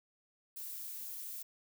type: noise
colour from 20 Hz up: violet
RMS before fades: -44 dBFS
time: 0.56-1.43 s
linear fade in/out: 10 ms
effects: none